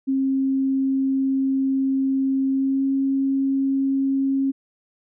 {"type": "tone with pitch glide", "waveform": "sine", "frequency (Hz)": [268.2, 271], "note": ["C4", "C#4"], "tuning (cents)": [43, -39], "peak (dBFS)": -18, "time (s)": [0.07, 4.52], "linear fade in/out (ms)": 20, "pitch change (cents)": 18, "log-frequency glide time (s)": [2.52, 2.85], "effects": []}